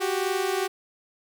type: tone pair together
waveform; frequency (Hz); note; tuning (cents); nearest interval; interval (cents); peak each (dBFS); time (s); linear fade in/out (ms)
sawtooth; 370 / 392.3; F#4 / G4; 0 / +1; minor second; 101; -23; 0-0.68; 20
effects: none